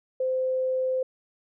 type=tone; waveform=sine; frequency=517 Hz; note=C5; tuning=21 cents flat; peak=-23 dBFS; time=0.2-1.03 s; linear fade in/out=5 ms; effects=none